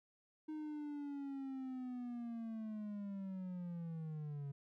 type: linear sweep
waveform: triangle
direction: down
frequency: 311.1 to 138.59 Hz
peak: -40 dBFS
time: 0.48-4.52 s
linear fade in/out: 10 ms
effects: none